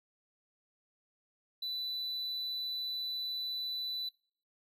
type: tone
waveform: triangle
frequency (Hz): 3983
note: B7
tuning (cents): +14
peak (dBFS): -34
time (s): 1.62-4.09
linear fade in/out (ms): 5
effects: noise-tail reverb RT60 0.5 s tail -22 dB re dry